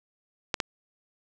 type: clicks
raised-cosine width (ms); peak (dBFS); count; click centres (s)
0.2; -8; 2; 0.542 / 0.602
effects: none